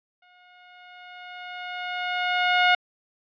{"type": "tone with exponential growth", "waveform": "15% pulse", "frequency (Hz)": 721, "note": "F#5", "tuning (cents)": -45, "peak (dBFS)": -9, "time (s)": [0.22, 2.75], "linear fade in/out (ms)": 5, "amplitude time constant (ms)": 550, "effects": ["resampled to 11025 Hz"]}